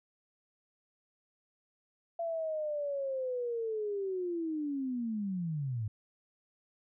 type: linear sweep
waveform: sine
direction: down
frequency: 679 to 101.9 Hz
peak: -32 dBFS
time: 2.19-5.88 s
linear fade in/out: 5 ms
effects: none